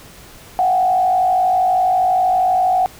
sine tone with frequency modulation, 740 Hz, F#5, in tune, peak -12 dBFS, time 0.59-2.86 s, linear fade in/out 0 ms, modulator 52.5 Hz, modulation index 0.65, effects pink hiss -41 dBFS RMS until 2.99 s

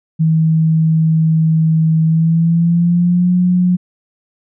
sine tone with pitch glide, 160.1 to 179.71 Hz, D#3 to F3, +50 to +50 cents, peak -9 dBFS, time 0.19-3.77 s, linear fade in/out 20 ms, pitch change +200 cents, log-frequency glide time 2.04-3.33 s, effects none

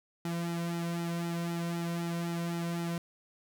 sawtooth tone with flanger, 170 Hz, F3, 46 cents flat, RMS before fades -34 dBFS, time 0.25-2.98 s, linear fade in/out 2 ms, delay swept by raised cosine 1.8 to 2.42 ms, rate 3.9 Hz, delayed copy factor -0.85, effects none

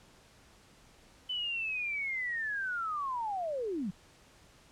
sine linear sweep, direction down, 3023 to 164.8 Hz, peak -32 dBFS, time 1.29-3.91 s, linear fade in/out 10 ms, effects pink hiss -60 dBFS RMS until 4.71 s + low-pass 9000 Hz 12 dB/octave

